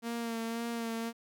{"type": "tone with vibrato", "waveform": "sawtooth", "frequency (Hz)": 230.7, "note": "A#3", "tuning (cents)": -18, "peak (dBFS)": -30, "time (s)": [0.02, 1.13], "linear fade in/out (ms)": 50, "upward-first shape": "sine", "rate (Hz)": 1.9, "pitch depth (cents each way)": 27, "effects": []}